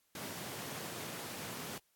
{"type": "high-pass noise", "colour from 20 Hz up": "pink", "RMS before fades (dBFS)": -44, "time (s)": [0.15, 1.78], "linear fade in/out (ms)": 2, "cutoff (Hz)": 120, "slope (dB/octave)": 24, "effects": ["white hiss -75 dBFS RMS until 1.95 s", "AAC 64 kbps"]}